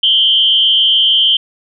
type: tone with amplitude modulation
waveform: sine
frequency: 3126 Hz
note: G7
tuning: 6 cents flat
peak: -4 dBFS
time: 0.03-1.37 s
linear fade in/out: 5 ms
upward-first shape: sine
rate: 227 Hz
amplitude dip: 80%
effects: none